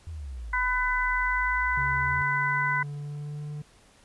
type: exponential two-way sweep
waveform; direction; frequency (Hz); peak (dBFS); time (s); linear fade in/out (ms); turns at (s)
sine; down then up; 85.8 to 36.6 to 85.8; -34; 0.07-2.22; 0; 0.88
type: harmonic tone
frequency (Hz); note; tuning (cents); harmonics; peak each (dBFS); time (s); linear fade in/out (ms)
501; B4; +25; 2 / 3 / 4; -28 / -28 / -28; 0.53-2.83; 5
type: tone with pitch glide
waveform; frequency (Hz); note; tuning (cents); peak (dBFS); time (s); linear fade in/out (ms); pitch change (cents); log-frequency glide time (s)
triangle; 138.59 to 148.54; C#3 to D3; 0 to +20; -31; 1.77-3.62; 5; +120; 1.95-3.46
effects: pink hiss -58 dBFS RMS until 4.04 s + resampled to 24000 Hz